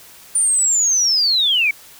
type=linear sweep; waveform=sine; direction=down; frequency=9280 to 2217 Hz; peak=-13 dBFS; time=0.35-1.71 s; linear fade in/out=5 ms; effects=white hiss -43 dBFS RMS until 1.99 s